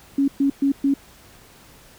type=tone bursts; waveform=sine; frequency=277.2 Hz; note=C#4; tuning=in tune; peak=-15 dBFS; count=4; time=0.18-0.94 s; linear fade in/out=5 ms; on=100 ms; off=120 ms; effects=pink hiss -49 dBFS RMS until 1.98 s